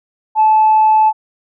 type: tone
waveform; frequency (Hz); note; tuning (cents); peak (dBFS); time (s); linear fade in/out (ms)
sine; 868; A5; -24; -6; 0.35-1.13; 50
effects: tanh soft clip ceiling -3 dBFS